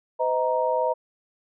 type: tone cluster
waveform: sine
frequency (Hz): 509 / 631 / 936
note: C5 / D#5 / A#5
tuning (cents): -48 / +24 / +7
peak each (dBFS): -25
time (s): 0.19-0.94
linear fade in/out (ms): 20
effects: none